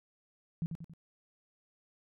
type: tone with echo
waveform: sine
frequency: 164.81 Hz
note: E3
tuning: in tune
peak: -30 dBFS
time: 0.62-0.66 s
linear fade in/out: 0 ms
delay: 92 ms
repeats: 3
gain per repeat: -6 dB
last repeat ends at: 0.936 s
effects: none